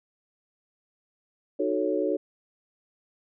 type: chord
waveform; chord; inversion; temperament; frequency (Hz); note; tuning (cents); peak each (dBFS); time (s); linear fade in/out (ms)
sine; D# half-diminished seventh; none; equal with one note detuned; 307.7 / 370 / 440 / 554.4; D#4 / F#4 / A4 / C#5; -19 / 0 / 0 / 0; -29; 1.59-2.17; 10
effects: none